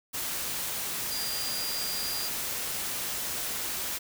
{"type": "tone in noise", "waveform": "sine", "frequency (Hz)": 4800, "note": "D8", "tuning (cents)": 37, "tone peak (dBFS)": -34, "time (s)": [1.1, 2.29], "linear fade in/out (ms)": 20, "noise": "white", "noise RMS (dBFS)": -33, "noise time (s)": [0.13, 3.99], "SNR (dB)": -4, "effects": []}